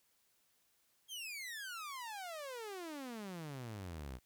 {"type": "exponential sweep", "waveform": "sawtooth", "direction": "down", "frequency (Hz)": [3277, 58.9], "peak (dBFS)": -40, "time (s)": [1.08, 4.2], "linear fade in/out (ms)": 50, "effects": ["white hiss -75 dBFS RMS until 4.25 s"]}